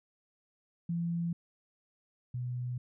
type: tone pair in turn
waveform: sine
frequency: 169.9 / 123.77 Hz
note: F3 / B2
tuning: -47 / +4 cents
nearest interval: perfect fourth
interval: 549 cents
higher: first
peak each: -30 / -33 dBFS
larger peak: first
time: 0.89-1.33 / 2.34-2.78 s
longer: neither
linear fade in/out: 5 ms
effects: none